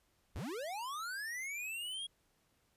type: linear sweep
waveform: square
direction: up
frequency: 38.92 to 3322 Hz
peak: -40 dBFS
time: 0.35-2.07 s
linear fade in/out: 10 ms
effects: pink hiss -75 dBFS RMS until 2.76 s + resampled to 32000 Hz